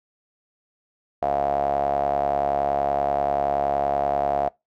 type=tone with band-pass filter; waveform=sawtooth; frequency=70.5 Hz; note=C#2; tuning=30 cents sharp; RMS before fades=-23 dBFS; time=1.22-4.49 s; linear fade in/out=5 ms; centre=690 Hz; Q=10; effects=noise-tail reverb RT60 0.2 s tail -23 dB re dry